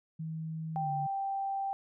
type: tone with pitch glide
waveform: sine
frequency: 159.9 to 146.63 Hz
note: D#3 to D3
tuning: +48 to -2 cents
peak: -35 dBFS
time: 0.19-1.07 s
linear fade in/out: 10 ms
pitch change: -150 cents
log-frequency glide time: 0.79-0.9 s
type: tone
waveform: sine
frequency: 784 Hz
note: G5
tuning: in tune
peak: -31 dBFS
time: 0.76-1.73 s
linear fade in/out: 0 ms
effects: none